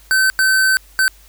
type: tone bursts at uneven times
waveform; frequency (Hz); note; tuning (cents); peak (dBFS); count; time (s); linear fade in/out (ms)
square; 1536; G6; -36; -12; 3; 0.11-0.3 / 0.39-0.77 / 0.99-1.08; 0
effects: added 50 Hz sine -45 dBFS peak until 1.28 s + white hiss -49 dBFS RMS until 1.28 s